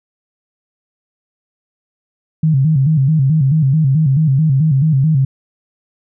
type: tone with vibrato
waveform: sine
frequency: 145.6 Hz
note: D3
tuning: 15 cents flat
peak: -9 dBFS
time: 2.43-5.25 s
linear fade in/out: 5 ms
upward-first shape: square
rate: 4.6 Hz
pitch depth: 140 cents each way
effects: none